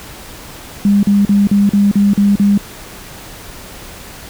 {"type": "tone bursts", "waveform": "sine", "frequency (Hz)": 201.9, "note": "G#3", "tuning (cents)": -49, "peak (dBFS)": -7, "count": 8, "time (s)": [0.85, 2.577], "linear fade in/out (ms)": 2, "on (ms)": 180, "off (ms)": 41, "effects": ["pink hiss -33 dBFS RMS until 4.29 s"]}